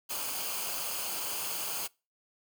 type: noise with comb filter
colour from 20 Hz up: white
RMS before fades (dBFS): -35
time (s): 0.09-1.88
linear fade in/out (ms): 20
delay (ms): 0.53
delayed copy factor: -0.6
effects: noise-tail reverb RT60 0.3 s tail -25 dB re dry